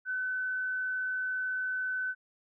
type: tone with frequency modulation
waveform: sine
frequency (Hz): 1512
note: F#6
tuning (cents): +37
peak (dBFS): -30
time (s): 0.05-2.15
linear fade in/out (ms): 50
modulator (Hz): 54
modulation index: 0.2
effects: none